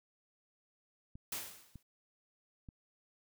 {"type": "clicks", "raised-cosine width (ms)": 5, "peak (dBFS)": -37, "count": 3, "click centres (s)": [1.155, 1.757, 2.688]}
{"type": "noise with exponential decay", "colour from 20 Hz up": "white", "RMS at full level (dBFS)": -37, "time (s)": [1.32, 1.83], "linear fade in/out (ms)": 5, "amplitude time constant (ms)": 110}
{"effects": []}